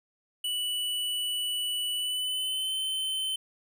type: tone with pitch glide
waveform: square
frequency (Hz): 2960 to 3071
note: F#7 to G7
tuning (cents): 0 to -36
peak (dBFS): -29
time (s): 0.44-3.36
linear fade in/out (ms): 5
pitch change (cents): +64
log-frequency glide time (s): 1.94-2.73
effects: none